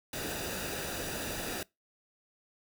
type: noise with comb filter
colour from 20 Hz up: pink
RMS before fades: -37 dBFS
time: 0.13-1.63 s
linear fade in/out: 2 ms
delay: 0.93 ms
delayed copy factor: -0.6
effects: noise-tail reverb RT60 0.2 s tail -23 dB re dry